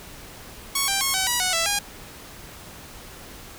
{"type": "tone with pitch steps", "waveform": "5% pulse", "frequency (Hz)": [1109, 787, 1089, 759, 970, 737, 663, 814], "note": ["C#6", "G5", "C#6", "F#5", "B5", "F#5", "E5", "G#5"], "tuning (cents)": [0, 7, -31, 44, -31, -7, 10, -35], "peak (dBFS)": -9, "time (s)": [0.75, 1.79], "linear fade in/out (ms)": 5, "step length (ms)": 130, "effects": ["pink hiss -42 dBFS RMS until 3.58 s"]}